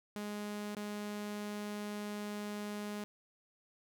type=tone with dropouts; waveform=sawtooth; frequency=207.7 Hz; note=G#3; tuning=in tune; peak=-35 dBFS; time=0.16-3.04 s; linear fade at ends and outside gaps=0 ms; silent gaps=0.749-0.768 s; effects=none